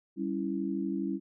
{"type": "chord", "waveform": "sine", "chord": "C# diminished", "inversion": "second", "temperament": "equal", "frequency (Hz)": [196, 277.2, 329.6], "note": ["G3", "C#4", "E4"], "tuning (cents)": [0, 0, 0], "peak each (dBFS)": -34, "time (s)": [0.16, 1.2], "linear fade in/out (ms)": 50, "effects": []}